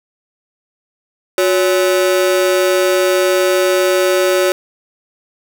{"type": "ring-modulated tone", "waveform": "45% pulse", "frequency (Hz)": 463.7, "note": "A#4", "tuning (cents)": -9, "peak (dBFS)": -8, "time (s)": [1.38, 4.52], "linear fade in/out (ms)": 0, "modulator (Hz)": 99.2, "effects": []}